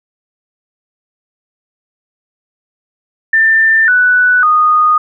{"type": "tone with pitch steps", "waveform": "sine", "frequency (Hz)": [1787, 1485.4, 1234.7], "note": ["A6", "F#6", "D#6"], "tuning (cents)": [26, 6, -14], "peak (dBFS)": -6, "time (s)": [3.33, 4.98], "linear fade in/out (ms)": 5, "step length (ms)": 550, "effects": []}